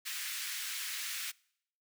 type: high-pass noise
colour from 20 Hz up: pink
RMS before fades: -39 dBFS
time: 0.05-1.32 s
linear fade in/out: 20 ms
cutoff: 1700 Hz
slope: 24 dB/octave
effects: noise-tail reverb RT60 0.7 s tail -25 dB re dry